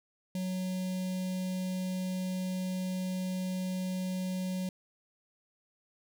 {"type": "tone with notch filter", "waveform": "square", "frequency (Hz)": 185, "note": "F#3", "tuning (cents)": 0, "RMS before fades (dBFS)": -34, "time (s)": [0.35, 4.69], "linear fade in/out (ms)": 2, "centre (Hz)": 1300, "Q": 0.57, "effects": []}